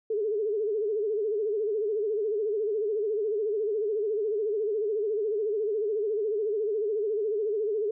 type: tone with vibrato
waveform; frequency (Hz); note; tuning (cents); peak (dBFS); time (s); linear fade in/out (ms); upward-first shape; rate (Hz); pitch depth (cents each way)
sine; 424.2; G#4; +37; -25; 0.1-7.91; 5; sine; 14; 100
effects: none